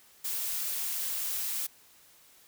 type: noise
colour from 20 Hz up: blue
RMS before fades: -33 dBFS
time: 0.24-1.67 s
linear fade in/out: 10 ms
effects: white hiss -59 dBFS RMS until 2.47 s